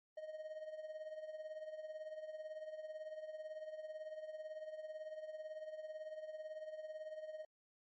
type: tone with tremolo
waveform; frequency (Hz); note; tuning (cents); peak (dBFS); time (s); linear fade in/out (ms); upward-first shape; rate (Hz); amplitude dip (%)
triangle; 622.3; D#5; 0; -40; 0.17-7.45; 5; triangle; 18; 75
effects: MP3 32 kbps